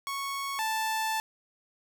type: tone pair in turn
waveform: sawtooth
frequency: 1106 / 880.2 Hz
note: C#6 / A5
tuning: -4 / 0 cents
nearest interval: major third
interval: 396 cents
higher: first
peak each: -28 / -24 dBFS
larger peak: second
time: 0.07-0.59 / 0.59-1.2 s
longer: second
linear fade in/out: 0 ms
effects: none